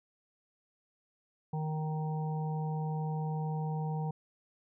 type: harmonic tone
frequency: 155.56 Hz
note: D#3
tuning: in tune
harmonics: 1 / 3 / 5 / 6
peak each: -32 / -44 / -42 / -46 dBFS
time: 1.53-4.11 s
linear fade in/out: 5 ms
effects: none